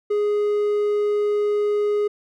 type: tone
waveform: triangle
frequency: 415.3 Hz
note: G#4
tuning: in tune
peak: -16 dBFS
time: 0.1-2.08 s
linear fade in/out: 10 ms
effects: none